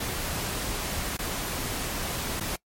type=noise with dropouts; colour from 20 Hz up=pink; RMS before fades=-31 dBFS; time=0-2.56 s; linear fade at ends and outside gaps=5 ms; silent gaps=1.17-1.189 / 2.4-2.407 s; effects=noise-tail reverb RT60 0.1 s tail -22 dB re dry + MP3 64 kbps